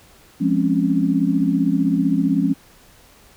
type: chord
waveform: sine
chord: Db major seventh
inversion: first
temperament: equal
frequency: 174.61 / 207.7 / 261.6 / 277.2 Hz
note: F3 / Ab3 / C4 / Db4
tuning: 0 / 0 / 0 / 0 cents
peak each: -21 / -22 / -22 / -19 dBFS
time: 0.4-2.54 s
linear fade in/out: 20 ms
effects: pink hiss -50 dBFS RMS until 3.36 s